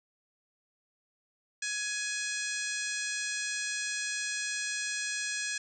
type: harmonic tone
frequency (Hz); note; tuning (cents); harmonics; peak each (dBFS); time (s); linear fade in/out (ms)
837; G#5; +13; 2 / 3 / 4 / 5 / 6 / 7 / 8 / 9 / 10; -36 / -39 / -44 / -42 / -44 / -41 / -42 / -43 / -44; 1.62-5.58; 5
effects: none